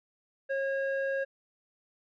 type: tone with low-pass filter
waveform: square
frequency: 544 Hz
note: C#5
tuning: 33 cents flat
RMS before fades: -31 dBFS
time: 0.49-1.25 s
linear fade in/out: 20 ms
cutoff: 1500 Hz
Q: 2.1
effects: none